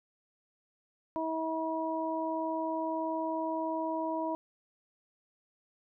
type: harmonic tone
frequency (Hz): 321.5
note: E4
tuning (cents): -43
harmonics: 1 / 2 / 3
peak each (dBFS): -35 / -35 / -35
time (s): 1.16-4.35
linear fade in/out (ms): 0
effects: none